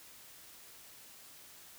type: silence
effects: white hiss -55 dBFS RMS until 1.78 s